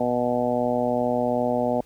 harmonic tone, 122.6 Hz, B2, 12 cents flat, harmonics 1 / 2 / 3 / 4 / 5 / 6 / 7, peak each -36 / -26 / -34 / -27 / -25 / -29 / -32 dBFS, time 0-1.81 s, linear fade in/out 5 ms, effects added 50 Hz sine -51 dBFS peak until 1.85 s + pink hiss -57 dBFS RMS until 1.85 s

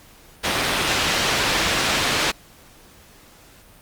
white low-pass noise, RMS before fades -21 dBFS, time 0.43-2.32 s, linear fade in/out 20 ms, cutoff 3800 Hz, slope 12 dB/octave, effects pink hiss -49 dBFS RMS until 3.81 s + Opus 48 kbps

